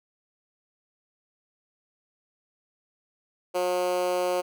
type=tone with high-pass filter; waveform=10% pulse; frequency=180 Hz; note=F#3; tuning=47 cents flat; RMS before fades=-26 dBFS; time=3.54-4.42 s; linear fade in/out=20 ms; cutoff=450 Hz; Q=6.2; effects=none